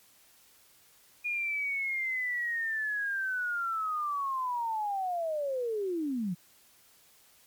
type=linear sweep; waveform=sine; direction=down; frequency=2446 to 164.81 Hz; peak=-29 dBFS; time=1.24-6.35 s; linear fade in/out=20 ms; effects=white hiss -61 dBFS RMS until 7.46 s + MP3 96 kbps